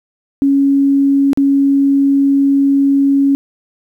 sine tone with dropouts, 277.2 Hz, C#4, in tune, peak -8 dBFS, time 0.42-3.35 s, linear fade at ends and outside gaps 0 ms, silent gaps 1.332-1.374 s, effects 8-bit

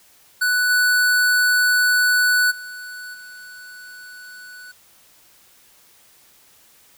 square tone with level steps, 1485 Hz, F#6, 6 cents sharp, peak -17 / -15 / -33 / -38 dBFS, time 0.41-4.72 s, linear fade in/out 10 ms, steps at 0.69 / 2.5 / 3.13 s, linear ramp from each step 20 ms, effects white hiss -53 dBFS RMS until 6.97 s

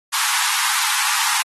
pink high-pass noise, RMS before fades -20 dBFS, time 0.12-1.43 s, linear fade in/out 20 ms, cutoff 830 Hz, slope 96 dB/octave, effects AAC 32 kbps

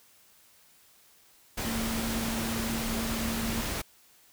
sine tone in noise, 226.8 Hz, A#3, 47 cents flat, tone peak -32 dBFS, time 1.65-3.62 s, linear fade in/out 10 ms, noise pink, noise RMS -33 dBFS, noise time 1.57-3.82 s, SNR -2 dB, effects white hiss -60 dBFS RMS until 4.32 s

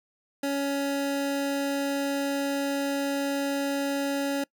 25% pulse tone, 279.5 Hz, C#4, 14 cents sharp, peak -22 dBFS, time 0.43-4.44 s, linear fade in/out 5 ms, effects noise-tail reverb RT60 0.1 s tail -24 dB re dry

